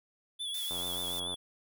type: tone with vibrato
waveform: square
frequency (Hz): 3437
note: A7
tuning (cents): -41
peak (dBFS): -35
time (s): 0.39-1.36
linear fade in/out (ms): 20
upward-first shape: triangle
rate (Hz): 6.9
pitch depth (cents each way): 62
type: noise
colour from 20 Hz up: blue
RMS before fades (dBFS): -42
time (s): 0.54-1.2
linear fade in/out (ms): 5
type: click train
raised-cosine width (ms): 1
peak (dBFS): -29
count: 57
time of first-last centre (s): 0.71-1.341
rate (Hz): 88.8
effects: none